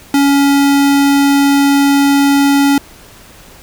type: tone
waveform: square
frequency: 280.4 Hz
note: C#4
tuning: 20 cents sharp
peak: -8 dBFS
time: 0.14-2.78 s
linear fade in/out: 2 ms
effects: pink hiss -39 dBFS RMS until 3.62 s